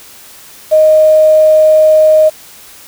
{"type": "tone with quantisation", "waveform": "sine", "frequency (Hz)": 622.3, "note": "D#5", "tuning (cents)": 0, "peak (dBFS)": -3, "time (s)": [0.71, 2.3], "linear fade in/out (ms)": 20, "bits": 5, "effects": ["white hiss -36 dBFS RMS until 2.87 s"]}